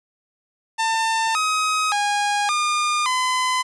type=tone with pitch steps; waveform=sawtooth; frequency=897 / 1264 / 820 / 1211 / 1017 Hz; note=A5 / D#6 / G#5 / D#6 / C6; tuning=+33 / +27 / -22 / -47 / -50 cents; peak=-15 dBFS; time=0.78-3.63 s; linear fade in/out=20 ms; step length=570 ms; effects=resampled to 22050 Hz + 9-bit